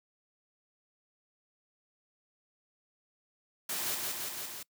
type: noise with echo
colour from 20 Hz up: white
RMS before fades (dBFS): -35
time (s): 3.69-3.95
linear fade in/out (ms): 5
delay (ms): 170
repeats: 4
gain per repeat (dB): -2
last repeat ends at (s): 4.63
effects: noise-tail reverb RT60 0.1 s tail -24 dB re dry + high-pass 100 Hz 12 dB/octave